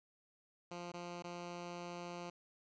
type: tone with dropouts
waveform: 10% pulse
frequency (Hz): 174.61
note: F3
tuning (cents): 0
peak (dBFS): -36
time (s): 0.71-2.3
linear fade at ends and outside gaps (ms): 5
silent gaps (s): 0.919-0.938 / 1.224-1.241
effects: resampled to 16000 Hz + 12-bit